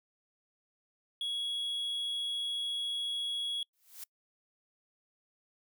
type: tone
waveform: triangle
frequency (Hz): 3338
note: G#7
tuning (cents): +8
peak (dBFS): -31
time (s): 1.21-3.63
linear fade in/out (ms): 2
type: noise with exponential growth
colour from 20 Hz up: blue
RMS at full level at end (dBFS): -41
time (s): 3.73-4.04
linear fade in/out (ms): 5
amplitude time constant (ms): 66
effects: noise-tail reverb RT60 0.1 s tail -25 dB re dry